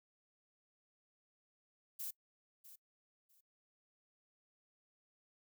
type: noise with echo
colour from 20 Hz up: violet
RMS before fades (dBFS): -43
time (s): 1.99-2.11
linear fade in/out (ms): 10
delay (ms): 650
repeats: 2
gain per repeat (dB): -14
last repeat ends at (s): 3.41
effects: noise-tail reverb RT60 0.1 s tail -23 dB re dry